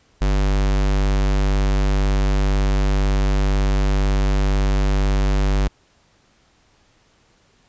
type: tone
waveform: square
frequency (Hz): 49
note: G1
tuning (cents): 0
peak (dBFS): -16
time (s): 0.21-5.68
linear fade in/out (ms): 10
effects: pink hiss -58 dBFS RMS until 7.68 s + resampled to 16000 Hz